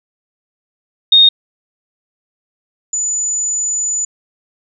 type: tone pair in turn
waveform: sine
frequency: 3700 / 6985 Hz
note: A#7 / A8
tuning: -14 / -14 cents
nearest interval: major seventh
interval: 1100 cents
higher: second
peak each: -4 / -15 dBFS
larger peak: first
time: 1.12-1.29 / 2.93-4.05 s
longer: second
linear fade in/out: 5 ms
effects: none